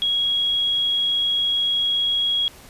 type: tone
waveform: sine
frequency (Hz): 3311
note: G#7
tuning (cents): -6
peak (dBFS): -18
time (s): 0.02-2.48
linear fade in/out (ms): 0
effects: pink hiss -45 dBFS RMS until 2.69 s + resampled to 32000 Hz